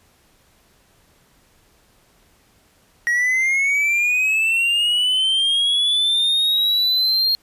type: linear sweep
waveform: triangle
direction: up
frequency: 1890 to 4243 Hz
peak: -14 dBFS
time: 3.07-7.35 s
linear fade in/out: 0 ms
effects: pink hiss -57 dBFS RMS until 7.42 s + resampled to 32000 Hz